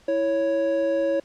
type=tone pair together; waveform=triangle; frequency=329.4 / 554.4 Hz; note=E4 / C#5; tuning=-1 / 0 cents; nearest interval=major sixth; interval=901 cents; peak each=-25 / -19 dBFS; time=0.08-1.2 s; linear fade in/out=5 ms; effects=pink hiss -56 dBFS RMS until 1.24 s + low-pass 7000 Hz 12 dB/octave